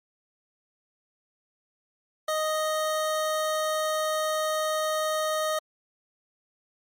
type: tone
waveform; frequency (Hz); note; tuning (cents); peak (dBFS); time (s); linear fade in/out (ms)
25% pulse; 622.3; D#5; 0; -21; 2.28-5.59; 5
effects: MP3 64 kbps